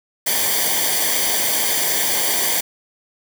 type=noise with comb filter; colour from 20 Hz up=white; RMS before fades=-19 dBFS; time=0.26-2.61 s; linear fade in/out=10 ms; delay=0.75 ms; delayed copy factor=-0.75; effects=none